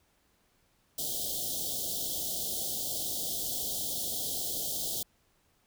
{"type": "band-stop noise", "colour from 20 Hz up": "white", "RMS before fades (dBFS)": -34, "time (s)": [0.98, 5.03], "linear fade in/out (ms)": 5, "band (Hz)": [780, 3100], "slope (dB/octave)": 96, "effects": ["pink hiss -70 dBFS RMS until 5.66 s"]}